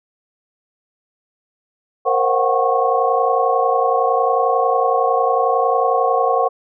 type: tone cluster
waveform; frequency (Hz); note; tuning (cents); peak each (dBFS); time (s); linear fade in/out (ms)
sine; 466.2 / 527 / 723 / 754 / 1096; A#4 / C5 / F#5 / F#5 / C#6; 0 / +12 / -40 / +32 / -20; -20; 2.05-6.49; 20
effects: none